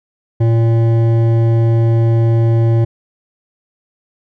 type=tone with hard clipping; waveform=triangle; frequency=114.8 Hz; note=A#2; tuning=26 cents flat; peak=-11 dBFS; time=0.4-2.85 s; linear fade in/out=10 ms; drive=15 dB; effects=none